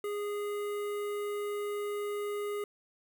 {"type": "tone with notch filter", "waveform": "square", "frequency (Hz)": 412, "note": "G#4", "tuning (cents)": -14, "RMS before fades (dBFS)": -35, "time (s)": [0.04, 2.64], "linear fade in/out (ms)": 2, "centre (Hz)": 5000, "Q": 0.71, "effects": []}